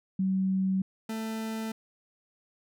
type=tone pair in turn; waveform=sine / 40% pulse; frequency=190 / 221.6 Hz; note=F#3 / A3; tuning=+46 / +13 cents; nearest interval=minor third; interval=267 cents; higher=second; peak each=-24 / -31 dBFS; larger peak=first; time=0.19-0.82 / 1.09-1.72 s; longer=neither; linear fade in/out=5 ms; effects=none